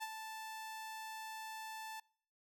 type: tone with ADSR envelope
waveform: sawtooth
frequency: 880 Hz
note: A5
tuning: in tune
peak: -35 dBFS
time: 0-2 s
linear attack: 29 ms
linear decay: 37 ms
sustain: -6 dB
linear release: 5 ms
effects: noise-tail reverb RT60 0.6 s tail -26 dB re dry